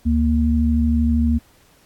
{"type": "tone pair together", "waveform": "sine", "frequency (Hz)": [73.61, 233.7], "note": ["D2", "A#3"], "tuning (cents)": [5, 5], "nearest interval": "octave + minor sixth", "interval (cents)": 2000, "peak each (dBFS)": -17, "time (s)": [0.05, 1.39], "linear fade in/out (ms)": 20, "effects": ["pink hiss -55 dBFS RMS until 1.85 s", "AAC 64 kbps"]}